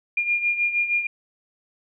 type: beating tone pair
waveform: sine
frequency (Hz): 2411 / 2417.4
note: D7 / D7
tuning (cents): +45 / +49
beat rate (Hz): 6.4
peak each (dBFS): -21 / -27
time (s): 0.17-1.07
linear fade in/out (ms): 5
effects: none